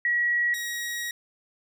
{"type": "tone pair in turn", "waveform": ["sine", "sawtooth"], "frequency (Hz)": [1918, 1899.3], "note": ["A#6", "A#6"], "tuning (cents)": [49, 32], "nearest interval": "unison", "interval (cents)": 17, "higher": "first", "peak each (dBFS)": [-21, -26], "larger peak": "first", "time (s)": [[0.05, 0.54], [0.54, 1.11]], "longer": "second", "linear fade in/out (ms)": 2, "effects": []}